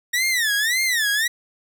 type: tone with vibrato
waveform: sawtooth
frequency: 1864.7 Hz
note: A#6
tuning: in tune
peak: -15 dBFS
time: 0.13-1.28 s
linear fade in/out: 10 ms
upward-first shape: sine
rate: 1.8 Hz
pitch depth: 220 cents each way
effects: none